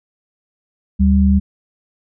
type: tone pair together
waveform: sine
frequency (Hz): 74.48 / 196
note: D2 / G3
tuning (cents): +25 / 0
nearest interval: octave + perfect fourth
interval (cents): 1675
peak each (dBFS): -12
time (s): 0.99-1.4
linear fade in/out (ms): 20
effects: none